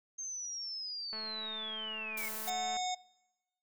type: linear sweep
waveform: sine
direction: down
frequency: 6390 to 2134 Hz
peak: -38 dBFS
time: 0.18-2.29 s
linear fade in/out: 10 ms
type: click train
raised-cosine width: 0.5 ms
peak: -33 dBFS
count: 358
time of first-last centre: 1.13-2.768 s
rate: 218 Hz
type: noise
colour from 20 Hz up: blue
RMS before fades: -41 dBFS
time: 2.17-2.5 s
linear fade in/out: 5 ms
type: harmonic tone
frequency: 733 Hz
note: F#5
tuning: 16 cents flat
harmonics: 1 / 3 / 5 / 7 / 9 / 10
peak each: -34 / -46 / -41 / -48 / -46 / -47 dBFS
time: 2.47-2.95 s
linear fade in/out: 10 ms
effects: noise-tail reverb RT60 1.0 s tail -23 dB re dry